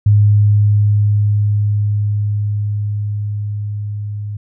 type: tone with level ramp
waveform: sine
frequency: 103.83 Hz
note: G#2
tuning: in tune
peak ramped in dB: -6 to -21 dBFS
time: 0.06-4.37 s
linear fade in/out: 5 ms
effects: none